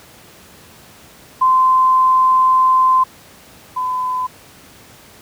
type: tone pair in turn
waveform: sine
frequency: 1035 / 1012.5 Hz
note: C6 / B5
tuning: -19 / +43 cents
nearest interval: unison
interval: 38 cents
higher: first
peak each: -9 / -17 dBFS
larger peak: first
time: 1.41-3.04 / 3.76-4.27 s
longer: first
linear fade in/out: 10 ms
effects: pink hiss -43 dBFS RMS until 5.21 s + high-pass 80 Hz 12 dB/octave